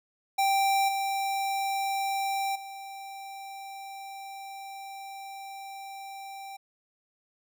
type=tone with level steps; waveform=square; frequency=784 Hz; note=G5; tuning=in tune; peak=-23 / -28 / -40 dBFS; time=0.38-6.57 s; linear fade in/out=10 ms; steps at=0.88 / 2.55 s; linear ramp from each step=10 ms; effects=none